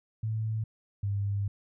sine tone pair in turn, 110 / 100.49 Hz, A2 / G2, 0 / +43 cents, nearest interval major second, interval 157 cents, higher first, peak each -28 / -27 dBFS, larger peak second, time 0.23-0.64 / 1.03-1.48 s, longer second, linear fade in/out 5 ms, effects none

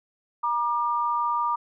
sine tone pair together, 951 / 1196.6 Hz, A#5 / D6, +34 / +32 cents, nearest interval major third, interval 398 cents, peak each -25 dBFS, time 0.43-1.56 s, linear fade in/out 10 ms, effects none

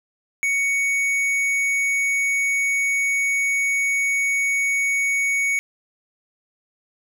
sine tone with tanh clipping, 2230 Hz, C#7, 10 cents sharp, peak -20 dBFS, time 0.43-5.59 s, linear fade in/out 0 ms, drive 11 dB, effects none

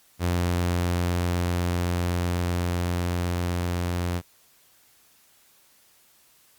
sawtooth tone with level ramp, 87.9 Hz, F2, 12 cents sharp, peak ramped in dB -18 to -21 dBFS, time 0.19-4.22 s, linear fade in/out 50 ms, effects white hiss -59 dBFS RMS until 6.58 s + Opus 48 kbps

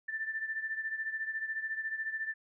sine beating tone pair, 1769 / 1783 Hz, A6 / A6, +9 / +22 cents, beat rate 14 Hz, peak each -35 / -40 dBFS, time 0.08-2.34 s, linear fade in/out 10 ms, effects none

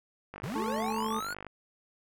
click train, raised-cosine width 0.5 ms, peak -26 dBFS, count 57, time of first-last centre 0.34-1.467 s, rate 49.7 Hz
square linear sweep, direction up, 98 to 1480 Hz, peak -35 dBFS, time 0.43-1.34 s, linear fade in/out 10 ms
harmonic tone, 220 Hz, A3, in tune, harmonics 1 / 2 / 4 / 5, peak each -34 / -37 / -36 / -38 dBFS, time 0.55-1.2 s, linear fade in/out 10 ms
effects none

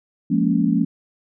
sine chord, Bb minor seventh, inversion second, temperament just, 174.81 / 209.8 / 233.1 / 279.7 Hz, F3 / Ab3 / Bb3 / Db4, +2 / +18 / 0 / +16 cents, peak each -21 dBFS, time 0.3-0.85 s, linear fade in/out 10 ms, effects none

